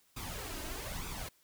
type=noise with flanger; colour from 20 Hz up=pink; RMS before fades=-41 dBFS; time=0.16-1.29 s; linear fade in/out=10 ms; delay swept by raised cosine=0.82 to 3.22 ms; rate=1.1 Hz; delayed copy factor=+0.65; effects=white hiss -69 dBFS RMS until 1.43 s